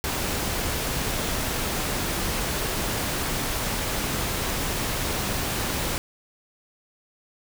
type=noise; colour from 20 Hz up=pink; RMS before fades=-27 dBFS; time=0.04-5.98 s; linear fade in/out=0 ms; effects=none